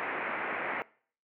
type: low-pass noise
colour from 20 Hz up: white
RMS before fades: -34 dBFS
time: 0-0.82 s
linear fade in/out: 0 ms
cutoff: 2300 Hz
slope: 48 dB/octave
effects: noise-tail reverb RT60 0.5 s tail -22 dB re dry + high-pass 300 Hz 12 dB/octave